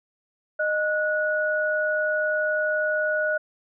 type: tone pair together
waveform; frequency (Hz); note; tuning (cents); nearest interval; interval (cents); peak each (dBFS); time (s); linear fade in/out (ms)
sine; 615.5 / 1464; D#5 / F#6; -19 / -19; octave + minor third; 1500; -24; 0.59-3.38; 10
effects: none